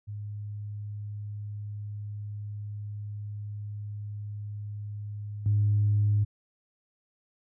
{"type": "tone with level steps", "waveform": "sine", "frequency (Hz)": 103.83, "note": "G#2", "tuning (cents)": 0, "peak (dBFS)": [-34, -20], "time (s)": [0.07, 6.25], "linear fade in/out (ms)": 20, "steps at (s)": 5.46, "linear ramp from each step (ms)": 2, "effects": ["tanh soft clip ceiling -16 dBFS"]}